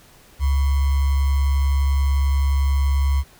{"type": "tone with sample-and-hold", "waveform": "sine", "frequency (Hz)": 69.3, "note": "C#2", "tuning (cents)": 0, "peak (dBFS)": -15, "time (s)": [0.39, 3.24], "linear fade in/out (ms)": 50, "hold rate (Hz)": 1050, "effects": ["pink hiss -50 dBFS RMS until 3.39 s"]}